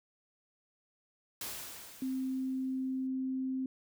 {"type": "noise with exponential decay", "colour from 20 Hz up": "white", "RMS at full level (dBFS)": -39, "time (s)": [1.41, 3.07], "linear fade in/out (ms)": 2, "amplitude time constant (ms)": 360}
{"type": "tone", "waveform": "sine", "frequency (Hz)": 261.6, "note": "C4", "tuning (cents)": 0, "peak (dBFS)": -32, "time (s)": [2.02, 3.66], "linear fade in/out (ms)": 2}
{"effects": []}